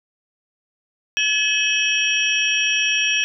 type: tone cluster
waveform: sine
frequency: 1708 / 2576 / 2990 / 3232 / 5650 Hz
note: G#6 / E7 / F#7 / G#7 / F8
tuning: +48 / -41 / +17 / -48 / +19 cents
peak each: -26 / -19 / -26 / -24 / -27 dBFS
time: 1.17-3.24 s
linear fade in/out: 0 ms
effects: none